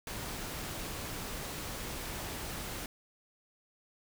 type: noise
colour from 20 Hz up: pink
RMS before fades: -40 dBFS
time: 0.07-2.86 s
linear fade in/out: 2 ms
effects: none